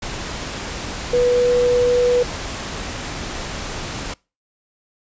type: tone in noise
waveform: sine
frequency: 490 Hz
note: B4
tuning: 14 cents flat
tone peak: -13 dBFS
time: 1.13-2.23 s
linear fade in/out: 5 ms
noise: pink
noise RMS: -28 dBFS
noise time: 0.02-4.14 s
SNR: +12 dB
effects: noise-tail reverb RT60 0.3 s tail -25 dB re dry + resampled to 16000 Hz